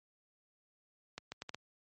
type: accelerating click train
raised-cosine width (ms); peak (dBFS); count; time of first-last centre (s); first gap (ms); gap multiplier
0.2; -24; 5; 1.18-1.546; 140; 0.72
effects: high-pass 80 Hz 12 dB/octave + MP3 32 kbps